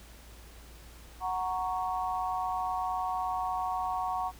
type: chord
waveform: sine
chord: F# major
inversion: none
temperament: equal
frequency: 740 / 932.3 / 1108.7 Hz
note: F#5 / A#5 / C#6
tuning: 0 / 0 / 0 cents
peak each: -32 / -35 / -35 dBFS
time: 1.2-4.32 s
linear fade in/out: 50 ms
effects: added 57 Hz sine -50 dBFS peak until 4.39 s + pink hiss -54 dBFS RMS until 4.39 s